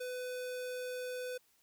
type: tone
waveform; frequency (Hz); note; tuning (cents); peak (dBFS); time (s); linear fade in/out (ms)
square; 501; B4; +25; -39; 0-1.38; 10
effects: white hiss -71 dBFS RMS until 1.62 s